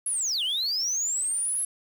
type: linear two-way sweep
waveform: sine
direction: down then up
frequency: 10980 to 2794 to 10980 Hz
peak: -22 dBFS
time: 0.06-1.65 s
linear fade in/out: 5 ms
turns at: 0.43 s
effects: tanh soft clip ceiling -24 dBFS + 8-bit